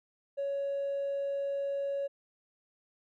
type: tone with hard clipping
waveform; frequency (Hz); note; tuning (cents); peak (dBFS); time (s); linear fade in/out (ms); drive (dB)
sine; 558; C#5; +11; -31; 0.37-2.08; 20; 1
effects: none